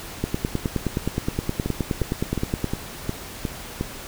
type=two click trains; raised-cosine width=3 ms; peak=-11 / -9 dBFS; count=7 / 24; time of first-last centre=1.66-3.811 / 0.24-2.643 s; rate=2.79 / 9.57 Hz; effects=pink hiss -37 dBFS RMS until 4.07 s